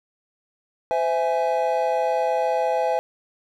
triangle chord, C augmented, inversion none, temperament equal with one note detuned, 513.1 / 659.3 / 830.6 Hz, C5 / E5 / G#5, -34 / 0 / 0 cents, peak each -22 dBFS, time 0.91-2.99 s, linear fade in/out 0 ms, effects none

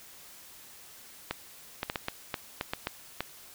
clicks, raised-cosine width 0.3 ms, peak -14 dBFS, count 10, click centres 1.31 / 1.831 / 1.899 / 1.958 / 2.084 / 2.342 / 2.611 / 2.735 / 2.871 / 3.206 s, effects white hiss -51 dBFS RMS until 3.54 s

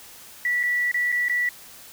sine tone with dropouts, 1950 Hz, B6, 23 cents flat, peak -20 dBFS, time 0.45-1.49 s, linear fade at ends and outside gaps 2 ms, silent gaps 0.631-0.635 / 0.915-0.943 / 1.119-1.124 / 1.284-1.296 s, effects white hiss -45 dBFS RMS until 1.92 s

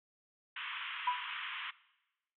white band-pass noise, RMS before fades -42 dBFS, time 0.56-1.71 s, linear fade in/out 5 ms, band 960 to 3300 Hz, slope 96 dB/octave
sine tone with exponential decay, 987.8 Hz, B5, in tune, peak -26 dBFS, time 1.07-1.31 s, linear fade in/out 5 ms, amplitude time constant 51 ms
effects noise-tail reverb RT60 1.0 s tail -20 dB re dry

